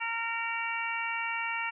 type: harmonic tone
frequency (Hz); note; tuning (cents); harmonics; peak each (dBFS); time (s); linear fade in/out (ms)
460; A#4; -23; 2 / 3 / 4 / 5 / 6; -36 / -38 / -38 / -35 / -37; 0-1.71; 20
effects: none